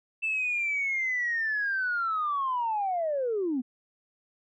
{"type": "linear sweep", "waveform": "sine", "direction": "down", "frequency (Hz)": [2657, 236.4], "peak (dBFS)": -25, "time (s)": [0.22, 3.62], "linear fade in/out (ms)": 20, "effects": ["tanh soft clip ceiling -21 dBFS"]}